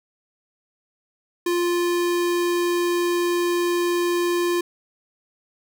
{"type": "tone", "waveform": "square", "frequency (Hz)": 349.2, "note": "F4", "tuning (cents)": 0, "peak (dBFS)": -20, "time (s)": [1.46, 4.61], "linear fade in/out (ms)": 5, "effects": []}